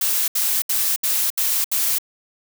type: noise bursts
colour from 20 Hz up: blue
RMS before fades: -20 dBFS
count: 6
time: 0.01-1.985 s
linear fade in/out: 5 ms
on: 270 ms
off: 71 ms
effects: none